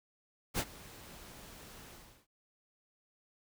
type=noise with ADSR envelope; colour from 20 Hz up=pink; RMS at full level=-31 dBFS; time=0.54-2.27 s; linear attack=46 ms; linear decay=56 ms; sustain=-21 dB; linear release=390 ms; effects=none